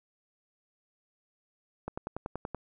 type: click train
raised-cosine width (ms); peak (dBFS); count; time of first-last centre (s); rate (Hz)
1; -21; 8; 1.88-2.547; 10.5
effects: none